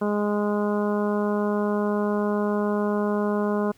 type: harmonic tone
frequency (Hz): 207.2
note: G#3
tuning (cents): -4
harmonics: 1 / 2 / 3 / 4 / 5 / 6 / 7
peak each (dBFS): -24 / -26 / -30 / -36 / -33 / -38 / -39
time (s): 0.01-3.72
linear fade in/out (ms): 10
effects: pink hiss -58 dBFS RMS until 3.77 s